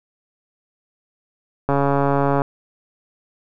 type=click train; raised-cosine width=1 ms; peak=-5 dBFS; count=103; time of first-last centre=1.69-2.419 s; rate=140 Hz; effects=none